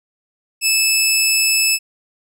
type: tone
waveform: 15% pulse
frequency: 2615 Hz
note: E7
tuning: 15 cents flat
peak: -6 dBFS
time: 0.61-1.79 s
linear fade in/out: 50 ms
effects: none